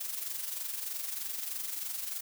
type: noise with amplitude modulation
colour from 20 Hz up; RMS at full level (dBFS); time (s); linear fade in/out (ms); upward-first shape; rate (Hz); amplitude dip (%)
blue; -35; 0-2.21; 10; sine; 23.2; 55
effects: none